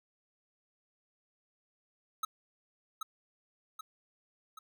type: tone with echo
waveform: square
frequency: 1285 Hz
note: E6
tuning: 45 cents flat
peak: -31 dBFS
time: 2.23-2.25 s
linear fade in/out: 5 ms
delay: 780 ms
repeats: 3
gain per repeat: -5 dB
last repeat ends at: 4.59 s
effects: none